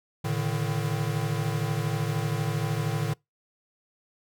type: tone cluster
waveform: square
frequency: 112.3 / 143.5 / 156.4 Hz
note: A2 / D3 / D#3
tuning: +36 / -40 / +9 cents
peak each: -31 dBFS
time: 0.24-3.14 s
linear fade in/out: 10 ms
effects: noise-tail reverb RT60 0.2 s tail -26 dB re dry